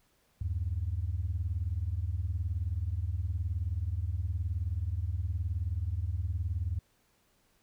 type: beating tone pair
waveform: sine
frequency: 77 / 96 Hz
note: D#2 / G2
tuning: -17 / -36 cents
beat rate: 19 Hz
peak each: -32 / -32 dBFS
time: 0.41-6.79 s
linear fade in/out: 5 ms
effects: tanh soft clip ceiling -23 dBFS + pink hiss -70 dBFS RMS until 7.62 s